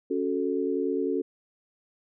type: chord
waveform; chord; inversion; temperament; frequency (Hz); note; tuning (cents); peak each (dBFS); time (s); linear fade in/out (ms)
sine; F# minor; second; equal; 277.2 / 370 / 440; C#4 / F#4 / A4; 0 / 0 / 0; -29; 0.1-1.22; 10
effects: none